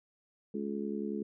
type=harmonic tone; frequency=70.7 Hz; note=C#2; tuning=35 cents sharp; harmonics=3 / 4 / 5 / 6; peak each=-36 / -41 / -40 / -40 dBFS; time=0.54-1.23 s; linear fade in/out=5 ms; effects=none